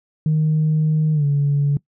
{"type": "tone with pitch glide", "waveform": "sine", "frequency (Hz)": [155.2, 143.14], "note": ["D#3", "D3"], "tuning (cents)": [-4, -44], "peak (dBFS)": -13, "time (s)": [0.26, 1.77], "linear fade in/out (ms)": 2, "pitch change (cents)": -140, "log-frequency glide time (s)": [1.13, 1.25], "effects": ["noise-tail reverb RT60 0.1 s tail -22 dB re dry", "tanh soft clip ceiling -11 dBFS"]}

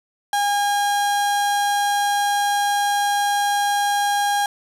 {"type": "tone", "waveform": "35% pulse", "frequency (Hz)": 814, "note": "G#5", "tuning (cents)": -35, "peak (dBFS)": -16, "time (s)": [0.33, 4.46], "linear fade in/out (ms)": 2, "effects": ["resampled to 32000 Hz", "7-bit"]}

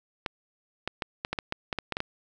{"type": "clicks", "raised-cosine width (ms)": 0.3, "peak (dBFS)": -13, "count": 12, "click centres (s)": [0.262, 0.876, 1.022, 1.249, 1.33, 1.388, 1.524, 1.728, 1.787, 1.923, 1.969, 2.004], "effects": []}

